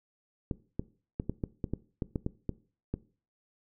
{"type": "clicks", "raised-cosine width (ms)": 3, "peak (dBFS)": -18, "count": 12, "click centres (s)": [0.512, 0.795, 1.199, 1.296, 1.438, 1.642, 1.736, 2.022, 2.158, 2.264, 2.493, 2.94], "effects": ["noise-tail reverb RT60 0.4 s tail -19 dB re dry"]}